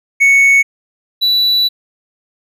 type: tone pair in turn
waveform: triangle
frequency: 2217 / 3950 Hz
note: C#7 / B7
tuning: 0 / 0 cents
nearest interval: minor seventh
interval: 1000 cents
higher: second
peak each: -4 / -8 dBFS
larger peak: first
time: 0.2-0.63 / 1.21-1.69 s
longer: second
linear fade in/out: 20 ms
effects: none